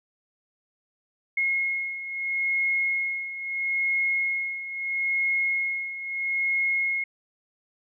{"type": "beating tone pair", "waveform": "sine", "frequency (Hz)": [2160, 2160.76], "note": ["C#7", "C#7"], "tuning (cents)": [-45, -45], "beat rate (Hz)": 0.76, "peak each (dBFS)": [-30, -25], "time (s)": [1.37, 7.04], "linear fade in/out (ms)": 5, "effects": []}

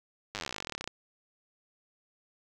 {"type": "slowing click train", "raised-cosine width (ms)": 0.2, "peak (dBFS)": -18, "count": 29, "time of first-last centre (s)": [0.35, 0.876], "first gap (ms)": 9, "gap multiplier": 1.05, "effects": []}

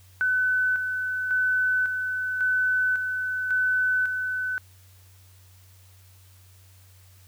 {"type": "tone with tremolo", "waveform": "sine", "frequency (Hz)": 1507, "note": "F#6", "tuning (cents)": 31, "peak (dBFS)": -20, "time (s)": [0.21, 4.58], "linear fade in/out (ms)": 0, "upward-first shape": "square", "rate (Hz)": 0.91, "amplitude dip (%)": 45, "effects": ["added 93 Hz sine -51 dBFS peak until 7.27 s", "white hiss -58 dBFS RMS until 7.27 s"]}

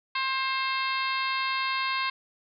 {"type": "harmonic tone with a mistuned harmonic", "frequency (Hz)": 530, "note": "C5", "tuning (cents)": 22, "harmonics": [2, 3, 4, 5, 6, 7, 8, 9], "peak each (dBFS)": [-29, -35, -33, -34, -40, -38, -37, -43], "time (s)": [0.15, 2.1], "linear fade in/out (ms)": 5, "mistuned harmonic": 6, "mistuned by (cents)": 20, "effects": []}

